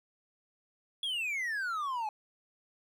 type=exponential sweep; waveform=triangle; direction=down; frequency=3400 to 830.6 Hz; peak=-30 dBFS; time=1.03-2.09 s; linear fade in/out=2 ms; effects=12-bit